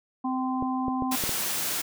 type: harmonic tone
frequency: 258.6 Hz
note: C4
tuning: 20 cents flat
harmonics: 1 / 3 / 4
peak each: -27 / -32 / -33 dBFS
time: 0.24-1.16 s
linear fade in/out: 10 ms
type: clicks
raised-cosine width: 2 ms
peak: -19 dBFS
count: 5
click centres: 0.625 / 0.882 / 1.023 / 1.238 / 1.293 s
type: high-pass noise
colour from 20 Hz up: white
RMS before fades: -29 dBFS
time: 1.11-1.82 s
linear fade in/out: 10 ms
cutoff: 110 Hz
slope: 24 dB/octave
effects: none